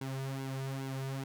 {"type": "tone with flanger", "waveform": "sawtooth", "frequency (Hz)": 134.3, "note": "C3", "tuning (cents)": 46, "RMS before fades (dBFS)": -38, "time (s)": [0.01, 1.24], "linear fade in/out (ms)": 5, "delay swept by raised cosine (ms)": [1.6, 3.7], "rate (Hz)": 2.4, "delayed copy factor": -0.7, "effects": []}